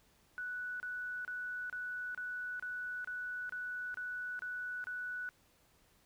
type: tone bursts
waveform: sine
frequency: 1480 Hz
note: F#6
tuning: in tune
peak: -38 dBFS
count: 11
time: 0.38-5.29 s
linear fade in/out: 0 ms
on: 420 ms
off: 29 ms
effects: pink hiss -69 dBFS RMS until 6.05 s